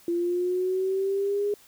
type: linear sweep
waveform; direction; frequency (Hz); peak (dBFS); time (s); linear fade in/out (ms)
sine; up; 341 to 413.1; -23; 0.08-1.54; 2
effects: white hiss -55 dBFS RMS until 1.67 s